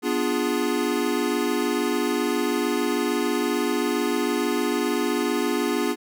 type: chord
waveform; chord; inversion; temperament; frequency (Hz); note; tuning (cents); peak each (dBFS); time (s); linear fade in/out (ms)
square; B diminished seventh; none; equal; 246.9 / 293.7 / 349.2 / 415.3; B3 / D4 / F4 / Ab4; 0 / 0 / 0 / 0; -28; 0.02-5.96; 50
effects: none